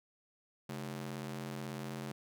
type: ring-modulated tone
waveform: sawtooth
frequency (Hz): 174.61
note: F3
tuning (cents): 0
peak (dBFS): -33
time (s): 0.69-2.12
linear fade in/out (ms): 5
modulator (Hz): 39.2
effects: none